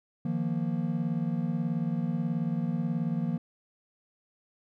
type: chord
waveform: triangle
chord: Eb suspended second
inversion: none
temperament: equal with one note detuned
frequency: 156.19 / 174.61 / 233.1 Hz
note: Eb3 / F3 / Bb3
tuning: +7 / 0 / 0 cents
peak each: -30 / -29 / -30 dBFS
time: 0.25-3.38 s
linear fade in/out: 5 ms
effects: none